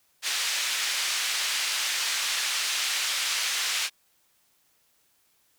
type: band-pass noise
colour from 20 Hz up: pink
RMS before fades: -28 dBFS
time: 0.22-3.9 s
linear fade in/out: 50 ms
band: 2200 to 7100 Hz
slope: 12 dB/octave
effects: white hiss -67 dBFS RMS until 5.58 s